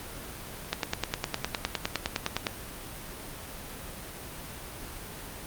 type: click train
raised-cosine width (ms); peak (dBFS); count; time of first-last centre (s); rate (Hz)
0.2; -9; 18; 0.73-2.468; 9.78
effects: pink hiss -41 dBFS RMS until 5.46 s + Opus 32 kbps